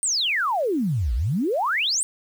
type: exponential two-way sweep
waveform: sine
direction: down then up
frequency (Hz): 8940 to 52.5 to 8940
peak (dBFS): -20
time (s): 0.03-2.03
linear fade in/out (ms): 0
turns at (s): 1.14
effects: 8-bit